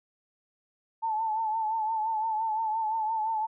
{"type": "tone with vibrato", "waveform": "sine", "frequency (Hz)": 880, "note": "A5", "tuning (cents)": 0, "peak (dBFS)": -26, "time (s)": [1.02, 3.47], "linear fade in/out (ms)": 20, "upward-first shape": "triangle", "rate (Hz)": 5.8, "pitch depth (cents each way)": 64, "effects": []}